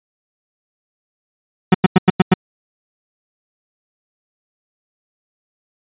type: tone bursts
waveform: 35% pulse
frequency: 185 Hz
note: F#3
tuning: in tune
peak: -4 dBFS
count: 6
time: 1.72-2.339 s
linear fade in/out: 5 ms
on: 24 ms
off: 95 ms
effects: resampled to 8000 Hz